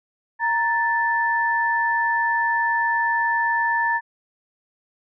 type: tone pair together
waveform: sine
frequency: 932.3 / 1759.9 Hz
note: A#5 / A6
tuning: 0 / 0 cents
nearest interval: major seventh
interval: 1100 cents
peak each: -21 dBFS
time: 0.39-4.01 s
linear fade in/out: 50 ms
effects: none